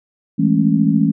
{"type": "chord", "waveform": "sine", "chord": "A major seventh", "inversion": "second", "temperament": "just", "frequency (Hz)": [165, 206.2, 220, 275], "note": ["E3", "G#3", "A3", "C#4"], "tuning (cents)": [2, -12, 0, -14], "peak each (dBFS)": -17, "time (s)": [0.38, 1.12], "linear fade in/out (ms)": 20, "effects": []}